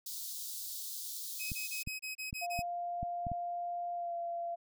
white high-pass noise, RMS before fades -42 dBFS, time 0.06-1.83 s, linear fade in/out 5 ms, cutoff 3600 Hz, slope 48 dB/octave
sawtooth tone bursts, 2537 Hz, D#7, 33 cents sharp, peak -35 dBFS, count 8, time 1.39-2.626 s, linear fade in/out 20 ms, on 130 ms, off 28 ms
clicks, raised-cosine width 5 ms, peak -27 dBFS, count 7, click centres 1.518 / 1.874 / 2.329 / 2.591 / 3.03 / 3.268 / 3.317 s
sine tone with pitch glide, 698.5 to 686.1 Hz, F5 to F5, 0 to -31 cents, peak -35 dBFS, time 2.41-4.56 s, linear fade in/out 20 ms, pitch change -31 cents, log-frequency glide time 3.95-4.14 s
effects none

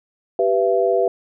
sine tone cluster, 390.2 / 494.3 / 672 Hz, G4 / B4 / E5, -8 / +1 / +33 cents, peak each -19 dBFS, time 0.39-1.08 s, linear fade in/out 2 ms, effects none

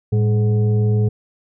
sine tone with frequency modulation, 110 Hz, A2, in tune, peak -13 dBFS, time 0.12-1.09 s, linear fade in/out 10 ms, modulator 313 Hz, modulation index 0.55, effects none

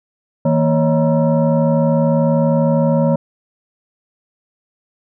sine tone with frequency modulation, 160 Hz, D#3, 49 cents sharp, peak -11 dBFS, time 0.45-3.16 s, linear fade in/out 5 ms, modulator 393 Hz, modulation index 1.3, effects none

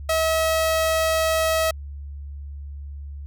sawtooth tone, 643 Hz, E5, 43 cents flat, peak -15 dBFS, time 0.09-1.71 s, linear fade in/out 5 ms, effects added 71 Hz sine -32 dBFS peak until 3.26 s

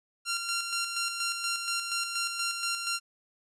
10% pulse tone with tremolo, 1380 Hz, F6, 21 cents flat, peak -20 dBFS, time 0.25-3 s, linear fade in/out 50 ms, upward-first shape square, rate 4.2 Hz, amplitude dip 45%, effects resampled to 32000 Hz

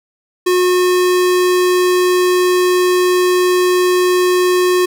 square tone, 362.3 Hz, F#4, 36 cents flat, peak -11 dBFS, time 0.46-4.86 s, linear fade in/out 10 ms, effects none

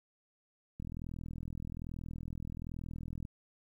click train, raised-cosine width 5 ms, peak -30 dBFS, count 102, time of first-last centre 0.8-3.251 s, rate 41.2 Hz, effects 11-bit

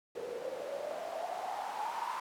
white noise with band-pass filter sweep, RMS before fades -39 dBFS, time 0.15-2.2 s, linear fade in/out 5 ms, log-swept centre 450 to 1000 Hz, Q 9.5, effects none

